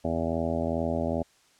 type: harmonic tone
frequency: 82.41 Hz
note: E2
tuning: in tune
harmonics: 1 / 2 / 3 / 4 / 5 / 6 / 7 / 8 / 9 / 10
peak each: -34 / -35 / -31 / -37 / -36 / -41 / -32 / -34 / -40 / -43 dBFS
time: 0.04-1.23 s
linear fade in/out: 10 ms
effects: white hiss -62 dBFS RMS until 1.59 s + low-pass 8000 Hz 12 dB/octave